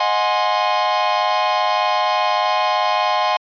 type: chord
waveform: 45% pulse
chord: Ab dominant seventh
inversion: second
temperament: equal with one note detuned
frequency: 622.3 / 727.3 / 830.6 / 1046.5 Hz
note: Eb5 / Gb5 / Ab5 / C6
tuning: 0 / -30 / 0 / 0 cents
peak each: -24 / -21 / -21 / -20 dBFS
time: 0-3.37 s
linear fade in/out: 5 ms
effects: resampled to 11025 Hz